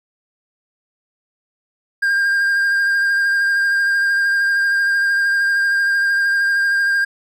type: tone with vibrato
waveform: triangle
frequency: 1603 Hz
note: G6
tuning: 38 cents sharp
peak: -12 dBFS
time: 2.02-7.05 s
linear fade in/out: 10 ms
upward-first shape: triangle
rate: 13 Hz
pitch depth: 21 cents each way
effects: none